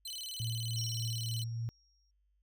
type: tone with vibrato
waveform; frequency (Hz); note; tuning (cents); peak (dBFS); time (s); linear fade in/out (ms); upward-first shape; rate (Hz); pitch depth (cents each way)
sawtooth; 3520; A7; 0; -37; 0.05-1.44; 5; square; 19; 270
type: tone with tremolo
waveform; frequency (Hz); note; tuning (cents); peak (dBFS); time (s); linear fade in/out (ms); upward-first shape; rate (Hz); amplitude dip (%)
sine; 115.6; A#2; -14; -33; 0.4-1.69; 0; triangle; 3.4; 30
type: tone with exponential decay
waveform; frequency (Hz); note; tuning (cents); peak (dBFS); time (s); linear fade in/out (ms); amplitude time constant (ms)
sine; 5588; F8; 0; -37; 0.77-2.11; 5; 290
effects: added 50 Hz sine -70 dBFS peak until 2.42 s